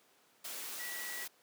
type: tone in noise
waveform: sine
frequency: 1942 Hz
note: B6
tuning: 30 cents flat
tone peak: -43 dBFS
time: 0.79-1.25 s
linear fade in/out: 10 ms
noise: white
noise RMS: -43 dBFS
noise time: 0.44-1.28 s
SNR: -3 dB
effects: pink hiss -67 dBFS RMS until 1.42 s + high-pass 300 Hz 12 dB/octave